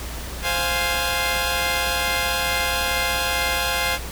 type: chord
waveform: 10% pulse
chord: F minor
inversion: second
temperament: equal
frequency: 523.3 / 698.5 / 830.6 Hz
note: C5 / F5 / Ab5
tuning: 0 / 0 / 0 cents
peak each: -17 dBFS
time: 0.42-3.99 s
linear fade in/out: 50 ms
effects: added 60 Hz sine -32 dBFS peak until 4.11 s + pink hiss -34 dBFS RMS until 4.11 s